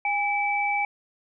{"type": "tone pair together", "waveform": "sine", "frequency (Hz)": [816, 2308], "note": ["G#5", "D7"], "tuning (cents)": [-31, -31], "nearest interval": "octave + tritone", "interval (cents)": 1800, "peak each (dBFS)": -25, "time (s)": [0.05, 0.85], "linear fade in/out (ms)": 2, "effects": []}